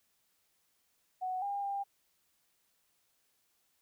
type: tone with pitch steps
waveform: sine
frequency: 742 / 804 / 797 Hz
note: F#5 / G5 / G5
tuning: +5 / +44 / +28 cents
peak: -33 dBFS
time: 1.21-1.84 s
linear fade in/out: 20 ms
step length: 210 ms
effects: white hiss -75 dBFS RMS until 3.81 s